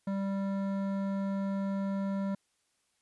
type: tone with hard clipping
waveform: sine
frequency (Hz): 196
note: G3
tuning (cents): 0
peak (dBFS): -32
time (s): 0.07-2.35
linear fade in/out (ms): 5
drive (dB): 13
effects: white hiss -75 dBFS RMS until 3.01 s + resampled to 24000 Hz